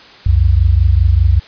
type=tone pair together; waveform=sine; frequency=63.7 / 88.75 Hz; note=C2 / F2; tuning=-46 / +28 cents; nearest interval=tritone; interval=574 cents; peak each=-10 dBFS; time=0.26-1.4 s; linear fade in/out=5 ms; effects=white hiss -39 dBFS RMS until 1.47 s + resampled to 11025 Hz